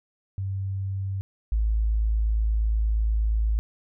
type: tone pair in turn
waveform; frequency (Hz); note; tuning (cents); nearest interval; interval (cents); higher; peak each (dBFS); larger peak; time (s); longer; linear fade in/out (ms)
sine; 96.8 / 54.23; G2 / A1; -21 / -24; minor seventh; 1003; first; -26 / -20; second; 0.38-1.21 / 1.52-3.59; second; 0
effects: none